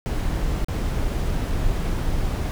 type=noise with dropouts; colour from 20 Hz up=brown; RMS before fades=-23 dBFS; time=0.06-2.51 s; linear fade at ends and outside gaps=0 ms; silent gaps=0.646-0.684 s; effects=none